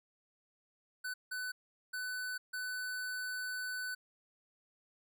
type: tone bursts at uneven times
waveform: square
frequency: 1500 Hz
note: F#6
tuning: 23 cents sharp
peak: -38 dBFS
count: 4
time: 1.04-1.14 / 1.31-1.52 / 1.93-2.38 / 2.53-3.95 s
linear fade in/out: 10 ms
effects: none